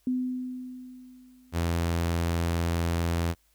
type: tone with exponential decay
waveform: sine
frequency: 253.2 Hz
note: B3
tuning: 43 cents sharp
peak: -23 dBFS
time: 0.07-1.87 s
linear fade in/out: 2 ms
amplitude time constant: 390 ms
type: tone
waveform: sawtooth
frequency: 84.5 Hz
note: E2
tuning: 43 cents sharp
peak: -21 dBFS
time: 1.52-3.35 s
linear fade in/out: 50 ms
effects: added 52 Hz sine -68 dBFS peak until 3.54 s + white hiss -68 dBFS RMS until 3.54 s